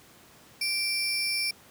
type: tone pair together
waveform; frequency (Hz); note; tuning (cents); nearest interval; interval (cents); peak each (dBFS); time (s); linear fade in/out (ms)
35% pulse; 2349 / 5342; D7 / E8; 0 / +22; octave + major second; 1422; -27; 0.61-1.51; 5
effects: pink hiss -54 dBFS RMS until 1.7 s + high-pass 100 Hz 12 dB/octave